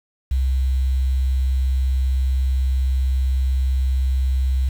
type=tone with quantisation; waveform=sine; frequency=65.41 Hz; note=C2; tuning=in tune; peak=-16 dBFS; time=0.31-4.69 s; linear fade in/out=5 ms; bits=7; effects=none